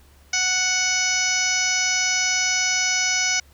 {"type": "harmonic tone", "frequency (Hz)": 740, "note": "F#5", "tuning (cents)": 0, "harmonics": [1, 2, 3, 4, 5, 6, 7, 8, 9], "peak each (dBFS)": [-34, -28, -24, -31, -36, -33, -26, -24, -31], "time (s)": [0.33, 3.4], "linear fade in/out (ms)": 5, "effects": ["added 71 Hz sine -51 dBFS peak until 3.53 s", "pink hiss -56 dBFS RMS until 3.53 s"]}